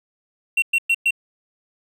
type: tone bursts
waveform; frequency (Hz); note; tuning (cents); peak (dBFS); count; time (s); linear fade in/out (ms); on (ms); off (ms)
triangle; 2730; F7; -40; -13; 4; 0.57-1.108; 5; 52; 110
effects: none